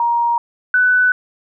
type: tone pair in turn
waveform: sine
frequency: 942 / 1495.3 Hz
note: A#5 / F#6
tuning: +18 / +18 cents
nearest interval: minor sixth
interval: 800 cents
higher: second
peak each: -13 / -10 dBFS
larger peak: second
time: 0-0.38 / 0.74-1.12 s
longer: neither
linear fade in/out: 2 ms
effects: none